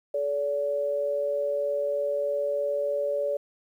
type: tone pair together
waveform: sine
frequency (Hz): 429.8 / 573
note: A4 / D5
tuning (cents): -41 / -43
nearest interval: perfect fourth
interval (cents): 498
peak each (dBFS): -32 / -25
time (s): 0.14-3.37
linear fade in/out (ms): 5
effects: 10-bit